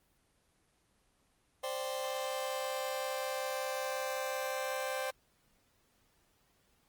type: chord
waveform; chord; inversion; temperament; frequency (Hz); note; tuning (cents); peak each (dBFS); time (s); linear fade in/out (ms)
sawtooth; C suspended second; none; just; 523.3 / 588.7 / 784.9; C5 / D5 / G5; 0 / +4 / +2; -33 / -37 / -37; 1.63-5.11; 10
effects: pink hiss -72 dBFS RMS until 6.88 s + Opus 24 kbps